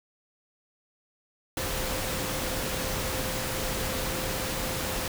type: tone in noise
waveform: sine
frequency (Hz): 520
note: C5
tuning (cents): -11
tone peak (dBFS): -38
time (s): 1.57-5.08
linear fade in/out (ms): 2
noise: pink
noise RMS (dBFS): -31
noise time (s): 1.57-5.08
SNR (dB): -10
effects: none